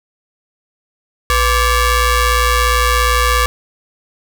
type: ring-modulated tone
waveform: sawtooth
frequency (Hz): 554.4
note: C#5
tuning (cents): 0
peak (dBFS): -4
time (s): 1.3-3.46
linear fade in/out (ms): 0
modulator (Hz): 613
effects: none